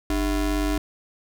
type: ring-modulated tone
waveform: square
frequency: 174.61 Hz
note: F3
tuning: in tune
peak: -19 dBFS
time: 0.1-0.78 s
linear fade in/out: 2 ms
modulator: 126 Hz
effects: none